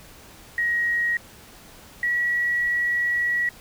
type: tone pair in turn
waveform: sine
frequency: 1892 / 1927.3 Hz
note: A#6 / B6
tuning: +25 / -43 cents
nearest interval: unison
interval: 32 cents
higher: second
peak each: -20 dBFS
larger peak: neither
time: 0.58-1.17 / 2.03-3.49 s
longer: second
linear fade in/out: 2 ms
effects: pink hiss -47 dBFS RMS until 3.6 s